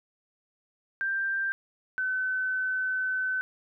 sine tone pair in turn, 1578 / 1518.1 Hz, G6 / F#6, +11 / +44 cents, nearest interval minor second, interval 67 cents, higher first, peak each -26 dBFS, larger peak neither, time 1.01-1.52 / 1.98-3.41 s, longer second, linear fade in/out 0 ms, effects none

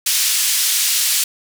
white band-pass noise, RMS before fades -17 dBFS, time 0.06-1.24 s, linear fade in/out 5 ms, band 2700 to 11000 Hz, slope 12 dB/octave, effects none

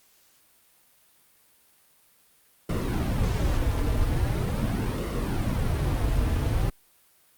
brown noise with flanger, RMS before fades -25 dBFS, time 2.69-6.7 s, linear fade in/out 5 ms, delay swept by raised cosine 1.2 to 5.5 ms, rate 0.42 Hz, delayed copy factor -0.55, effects white hiss -61 dBFS RMS until 7.37 s + Opus 48 kbps

